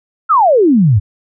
sine exponential sweep, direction down, 1396.9 to 92.5 Hz, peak -6 dBFS, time 0.29-1 s, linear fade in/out 20 ms, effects none

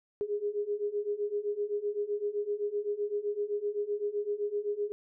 sine beating tone pair, 408.4 / 416.2 Hz, G#4 / G#4, -29 / +4 cents, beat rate 7.8 Hz, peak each -34 / -32 dBFS, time 0.21-4.92 s, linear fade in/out 0 ms, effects none

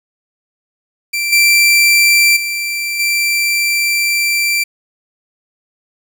sawtooth tone with level steps, 2349 Hz, D7, in tune, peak -12 / -4 / -14 / -9 dBFS, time 1.13-4.64 s, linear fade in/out 10 ms, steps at 1.32 / 2.36 / 2.99 s, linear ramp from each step 10 ms, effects 7-bit

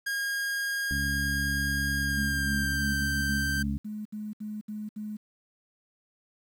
45% pulse tone with pitch glide, 1626 to 1562.5 Hz, G#6 to G6, -37 to -6 cents, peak -28 dBFS, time 0.06-3.63 s, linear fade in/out 10 ms, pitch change -69 cents, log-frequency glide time 1.98-2.92 s
harmonic tone, 69.6 Hz, C#2, 8 cents sharp, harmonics 1 / 2 / 3 / 4, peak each -32 / -35 / -37 / -38 dBFS, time 0.91-3.78 s, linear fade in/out 0 ms
sine tone bursts, 212.1 Hz, G#3, 37 cents sharp, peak -33 dBFS, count 11, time 2.17-5.17 s, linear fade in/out 10 ms, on 210 ms, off 69 ms
effects 10-bit

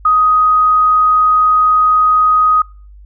sine tone, 1252 Hz, D#6, 10 cents sharp, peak -7 dBFS, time 0.05-2.62 s, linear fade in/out 5 ms, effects noise-tail reverb RT60 0.4 s tail -26 dB re dry + added 50 Hz sine -35 dBFS peak until 3.05 s

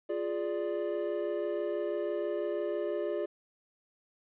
triangle chord, D diminished, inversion first, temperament equal, 349.2 / 415.3 / 587.3 Hz, F4 / Ab4 / D5, 0 / 0 / 0 cents, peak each -33 dBFS, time 0.09-3.26 s, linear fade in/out 10 ms, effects resampled to 8000 Hz + 11-bit

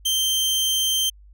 sawtooth tone, 3136 Hz, G7, in tune, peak -16 dBFS, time 0.05-1.1 s, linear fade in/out 10 ms, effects added 50 Hz sine -45 dBFS peak until 1.33 s

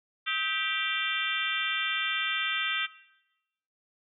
harmonic tone with a mistuned harmonic, 392 Hz, G4, in tune, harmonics 3 / 4 / 5 / 6 / 7 / 8 / 9, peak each -35 / -35 / -35 / -35 / -35 / -35 / -35 dBFS, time 0.26-2.87 s, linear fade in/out 20 ms, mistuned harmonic 3, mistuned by +140 cents, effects noise-tail reverb RT60 0.9 s tail -17 dB re dry

